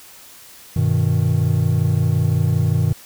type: chord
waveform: triangle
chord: G augmented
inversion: none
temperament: equal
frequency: 98 / 123.47 / 155.56 Hz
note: G2 / B2 / D#3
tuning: 0 / 0 / 0 cents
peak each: -17 dBFS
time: 0.76-2.93 s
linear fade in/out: 5 ms
effects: white hiss -43 dBFS RMS until 3.05 s